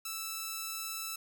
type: tone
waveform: 5% pulse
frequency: 1318.5 Hz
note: E6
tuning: in tune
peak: -25 dBFS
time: 0.05-1.16 s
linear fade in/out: 5 ms
effects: 11-bit